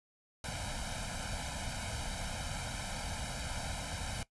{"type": "noise with comb filter", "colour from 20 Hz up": "pink", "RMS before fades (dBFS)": -39, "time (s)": [0.44, 4.23], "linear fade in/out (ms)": 2, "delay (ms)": 1.3, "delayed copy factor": 1, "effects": ["noise-tail reverb RT60 0.1 s tail -18 dB re dry", "resampled to 24000 Hz"]}